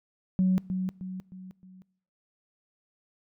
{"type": "tone with echo", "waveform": "sine", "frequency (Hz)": 186, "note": "F#3", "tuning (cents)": 9, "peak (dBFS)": -19, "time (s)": [0.39, 0.58], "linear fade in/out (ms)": 0, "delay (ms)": 310, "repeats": 4, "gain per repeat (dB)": -7, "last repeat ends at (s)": 1.82, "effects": ["noise-tail reverb RT60 0.7 s tail -24 dB re dry", "tanh soft clip ceiling -16 dBFS"]}